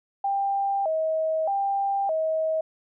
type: tone with vibrato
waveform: sine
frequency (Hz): 710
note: F5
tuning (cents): +28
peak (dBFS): -22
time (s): 0.24-2.61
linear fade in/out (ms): 5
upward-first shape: square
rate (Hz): 0.81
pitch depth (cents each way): 190
effects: none